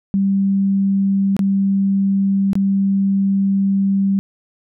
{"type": "tone with dropouts", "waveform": "sine", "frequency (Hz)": 195.9, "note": "G3", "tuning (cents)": -1, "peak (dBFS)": -13, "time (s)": [0.14, 4.19], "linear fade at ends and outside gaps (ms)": 0, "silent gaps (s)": [[1.366, 1.392], [2.532, 2.554]], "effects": []}